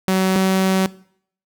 sawtooth tone pair in turn, 188.5 / 189.59 Hz, F#3 / F#3, +32 / +42 cents, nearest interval unison, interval 10 cents, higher second, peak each -11 dBFS, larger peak neither, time 0.08-0.36 / 0.36-0.86 s, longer second, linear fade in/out 0 ms, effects noise-tail reverb RT60 0.6 s tail -20 dB re dry

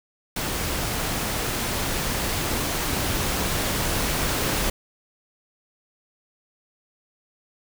pink noise with level ramp, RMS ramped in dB -27 to -24 dBFS, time 0.36-4.7 s, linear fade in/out 5 ms, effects none

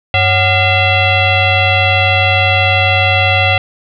sine tone with frequency modulation, 1396.9 Hz, F6, in tune, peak -8 dBFS, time 0.14-3.58 s, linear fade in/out 2 ms, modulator 650 Hz, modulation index 2.8, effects none

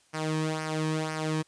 sawtooth tone with flanger, 156.7 Hz, D#3, 13 cents sharp, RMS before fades -30 dBFS, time 0.13-1.43 s, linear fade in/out 20 ms, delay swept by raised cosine 0.26 to 1.46 ms, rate 2 Hz, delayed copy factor -0.65, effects white hiss -64 dBFS RMS until 1.47 s + resampled to 22050 Hz

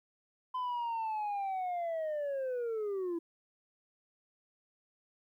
sine linear sweep, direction down, 1021 to 329.6 Hz, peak -30 dBFS, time 0.54-3.19 s, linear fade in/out 10 ms, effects tanh soft clip ceiling -32 dBFS + 12-bit

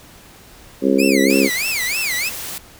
harmonic tone, 67.5 Hz, C#2, 45 cents flat, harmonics 3 / 4 / 5 / 6 / 7 / 8, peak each -20 / -16 / -20 / -19 / -24 / -22 dBFS, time 0.81-1.5 s, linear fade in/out 50 ms
sawtooth tone with vibrato, 2288 Hz, D7, 46 cents flat, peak -16 dBFS, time 0.98-2.3 s, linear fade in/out 20 ms, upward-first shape sine, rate 3.2 Hz, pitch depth 280 cents each way
white noise, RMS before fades -29 dBFS, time 1.3-2.58 s, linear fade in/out 0 ms
effects pink hiss -44 dBFS RMS until 2.79 s

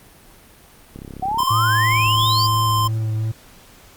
click train, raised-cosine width 3 ms, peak -21 dBFS, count 17, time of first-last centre 0.96-1.433 s, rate 33.8 Hz
sine exponential sweep, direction up, 730 to 4978 Hz, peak -19 dBFS, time 1.22-2.47 s, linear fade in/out 10 ms
square tone, 1043 Hz, C6, 6 cents flat, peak -18 dBFS, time 1.38-2.88 s, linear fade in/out 10 ms
triangle tone with vibrato, 110 Hz, A2, in tune, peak -17 dBFS, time 1.5-3.32 s, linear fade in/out 10 ms, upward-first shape triangle, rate 2.9 Hz, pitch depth 21 cents each way
effects pink hiss -47 dBFS RMS until 3.96 s + Opus 32 kbps

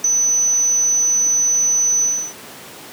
sine tone with ADSR envelope, 6000 Hz, F#8, 23 cents sharp, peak -10 dBFS, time 0.04-2.34 s, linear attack 5 ms, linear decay 8 ms, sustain -3 dB, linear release 310 ms, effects pink hiss -36 dBFS RMS until 2.92 s + high-pass 200 Hz 12 dB/octave

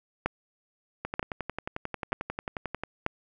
two click trains, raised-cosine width 0.5 ms, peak -17 / -11 dBFS, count 21 / 4, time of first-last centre 1.05-2.836 / 0.26-3.064 s, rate 11.2 / 1.07 Hz, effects none

